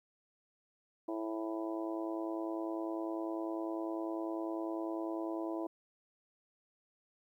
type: harmonic tone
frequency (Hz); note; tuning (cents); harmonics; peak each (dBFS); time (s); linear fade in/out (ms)
110; A2; 0; 3 / 4 / 5 / 6 / 7 / 8 / 9; -37 / -48 / -46 / -43 / -51 / -52 / -48; 1.08-5.67; 5
effects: 12-bit